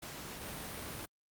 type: noise with level steps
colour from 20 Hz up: pink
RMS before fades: -45 / -42 dBFS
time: 0.02-1.06 s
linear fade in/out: 10 ms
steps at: 0.41 s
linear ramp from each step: 5 ms
effects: high-pass 60 Hz 12 dB/octave + Opus 48 kbps